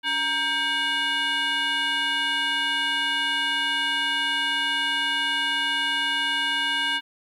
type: tone with frequency modulation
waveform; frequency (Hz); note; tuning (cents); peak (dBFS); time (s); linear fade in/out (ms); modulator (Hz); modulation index
sine; 2239; C#7; +17; -19; 0.03-7.01; 50; 652; 1.9
effects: tanh soft clip ceiling -21 dBFS + 10-bit